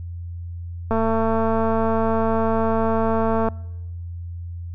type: click train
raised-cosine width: 1 ms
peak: -9 dBFS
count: 578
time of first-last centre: 0.91-3.486 s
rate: 224 Hz
effects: noise-tail reverb RT60 1.0 s tail -25 dB re dry + added 86 Hz sine -29 dBFS peak until 4.74 s